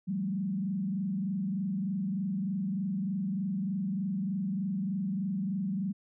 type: tone with frequency modulation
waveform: sine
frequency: 192.6 Hz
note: G3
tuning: 30 cents flat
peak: -29 dBFS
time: 0.07-5.93 s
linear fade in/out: 20 ms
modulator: 23.3 Hz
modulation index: 0.89
effects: none